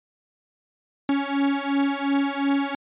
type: beating tone pair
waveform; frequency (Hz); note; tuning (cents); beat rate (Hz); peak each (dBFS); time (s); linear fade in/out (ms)
45% pulse; 277.2 / 280; C#4 / C#4; 0 / +18; 2.8; -24; 1.09-2.75; 2
effects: resampled to 8000 Hz